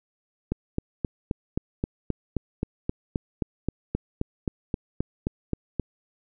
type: click train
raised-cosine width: 3 ms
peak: -12 dBFS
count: 21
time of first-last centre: 0.52-5.797 s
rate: 3.79 Hz
effects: none